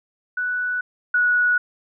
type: tone pair in turn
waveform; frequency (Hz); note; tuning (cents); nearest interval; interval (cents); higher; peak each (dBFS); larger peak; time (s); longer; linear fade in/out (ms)
sine; 1481 / 1464.8; F#6 / F#6; +1 / -18; unison; 19; first; -21 / -15; second; 0.37-0.81 / 1.14-1.58; neither; 5
effects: none